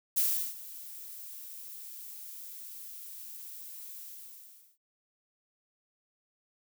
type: noise with ADSR envelope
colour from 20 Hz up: violet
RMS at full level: -26 dBFS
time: 0.16-4.78 s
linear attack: 18 ms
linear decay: 360 ms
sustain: -19 dB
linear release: 770 ms
effects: none